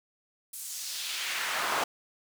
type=noise with high-pass filter sweep; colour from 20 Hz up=brown; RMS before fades=-33 dBFS; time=0.53-1.84 s; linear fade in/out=5 ms; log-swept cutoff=9800 to 800 Hz; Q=1.3; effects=none